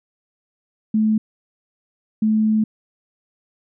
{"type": "tone bursts at uneven times", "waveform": "sine", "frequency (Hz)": 216.9, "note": "A3", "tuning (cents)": -25, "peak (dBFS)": -14, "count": 2, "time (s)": [[0.94, 1.18], [2.22, 2.64]], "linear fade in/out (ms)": 5, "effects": []}